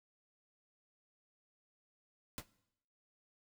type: noise with exponential decay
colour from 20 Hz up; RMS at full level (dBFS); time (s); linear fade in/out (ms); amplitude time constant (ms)
pink; -38; 2.38-2.46; 0; 16
effects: noise-tail reverb RT60 0.8 s tail -20 dB re dry